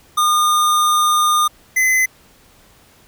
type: tone pair in turn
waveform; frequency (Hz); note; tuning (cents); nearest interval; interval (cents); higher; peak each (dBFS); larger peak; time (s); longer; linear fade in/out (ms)
square; 1216 / 2035; D#6 / C7; -40 / -49; major sixth; 891; second; -13; neither; 0.17-1.48 / 1.76-2.06; first; 10
effects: pink hiss -50 dBFS RMS until 3.07 s